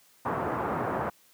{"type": "low-pass noise", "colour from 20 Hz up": "white", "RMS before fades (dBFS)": -30, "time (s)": [0.25, 1.1], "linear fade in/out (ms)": 10, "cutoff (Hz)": 1200, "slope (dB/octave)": 24, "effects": ["white hiss -61 dBFS RMS until 1.33 s", "high-pass 100 Hz 12 dB/octave"]}